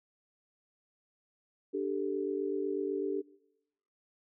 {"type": "chord", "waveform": "sine", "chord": "D suspended fourth", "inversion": "none", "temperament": "equal", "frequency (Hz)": [293.7, 392, 440], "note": ["D4", "G4", "A4"], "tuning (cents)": [0, 0, 0], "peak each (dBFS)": [-36, -33, -37], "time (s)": [1.73, 3.22], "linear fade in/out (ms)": 20, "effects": ["noise-tail reverb RT60 0.8 s tail -20 dB re dry"]}